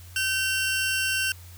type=tone pair together; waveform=sawtooth; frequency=1539 / 2742 Hz; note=G6 / F7; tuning=-32 / -32 cents; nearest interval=minor seventh; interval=1000 cents; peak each=-23 dBFS; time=0.16-1.32 s; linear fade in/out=2 ms; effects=added 88 Hz sine -43 dBFS peak until 1.57 s + white hiss -51 dBFS RMS until 1.57 s